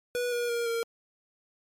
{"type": "tone with pitch steps", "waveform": "square", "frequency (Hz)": [488.6, 479.7, 470.9, 462.2], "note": ["B4", "A#4", "A#4", "A#4"], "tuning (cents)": [-19, 50, 18, -15], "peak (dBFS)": -28, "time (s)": [0.15, 0.83], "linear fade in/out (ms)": 0, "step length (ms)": 170, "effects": ["MP3 64 kbps"]}